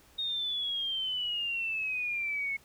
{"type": "exponential sweep", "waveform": "sine", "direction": "down", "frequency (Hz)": [3729, 2184], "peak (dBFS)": -30, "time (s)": [0.18, 2.57], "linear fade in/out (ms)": 10, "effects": ["pink hiss -60 dBFS RMS until 2.64 s"]}